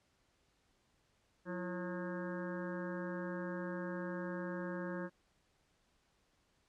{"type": "harmonic tone with a mistuned harmonic", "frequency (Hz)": 180.6, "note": "F#3", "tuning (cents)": -42, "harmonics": [1, 2, 3, 5, 6, 7, 8, 9, 10], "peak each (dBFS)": [-42, -44, -45, -53, -53, -55, -56, -49, -60], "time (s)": [1.45, 5.1], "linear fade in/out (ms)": 50, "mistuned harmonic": 2, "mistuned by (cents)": -100, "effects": ["pink hiss -75 dBFS RMS until 6.68 s", "low-pass 8000 Hz 12 dB/octave"]}